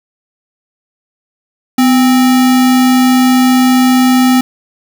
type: tone with sample-and-hold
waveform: sine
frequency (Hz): 252.6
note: B3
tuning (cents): +39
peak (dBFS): -5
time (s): 1.78-4.41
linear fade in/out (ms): 5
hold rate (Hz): 1050
effects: none